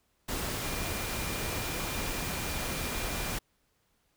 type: tone in noise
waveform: sine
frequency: 2400 Hz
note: D7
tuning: 37 cents sharp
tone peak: -44 dBFS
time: 0.62-3.36 s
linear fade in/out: 10 ms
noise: pink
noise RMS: -34 dBFS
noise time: 0.28-3.39 s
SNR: -13 dB
effects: pink hiss -73 dBFS RMS until 4.16 s